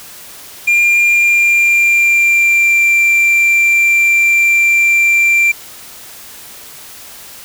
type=tone with pitch glide; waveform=triangle; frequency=2398 to 2361 Hz; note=D7 to D7; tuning=+36 to +9 cents; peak=-6 dBFS; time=0.67-5.52 s; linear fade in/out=10 ms; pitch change=-27 cents; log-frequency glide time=1.11-2.91 s; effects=white hiss -34 dBFS RMS until 7.44 s